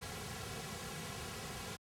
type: noise with comb filter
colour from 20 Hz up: pink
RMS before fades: -44 dBFS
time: 0.01-1.77 s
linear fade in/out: 20 ms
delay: 3.3 ms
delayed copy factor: -0.75
effects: high-pass 60 Hz 12 dB/octave + low-pass 11000 Hz 12 dB/octave